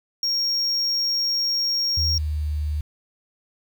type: tone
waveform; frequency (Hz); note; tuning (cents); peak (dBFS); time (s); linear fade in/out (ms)
triangle; 5570; F8; -5; -19; 0.23-2.18; 2
type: tone with pitch glide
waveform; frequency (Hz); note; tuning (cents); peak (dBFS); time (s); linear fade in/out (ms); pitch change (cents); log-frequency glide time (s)
sine; 76.6 to 75.15; D#2 to D2; -27 to +40; -22; 1.97-2.81; 5; -33; 2.17-2.44
effects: 8-bit